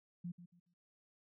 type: tone with echo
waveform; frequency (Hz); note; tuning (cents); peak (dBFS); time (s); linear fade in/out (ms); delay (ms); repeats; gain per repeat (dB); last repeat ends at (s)
sine; 174.61; F3; 0; -40; 0.24-0.32; 10; 140; 3; -12; 0.74
effects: none